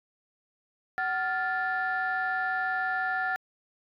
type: tone cluster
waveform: sine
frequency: 751 / 1401 / 1753 Hz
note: F#5 / F6 / A6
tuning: +26 / +5 / -7 cents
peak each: -30 dBFS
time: 0.98-3.36 s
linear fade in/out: 0 ms
effects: tanh soft clip ceiling -20 dBFS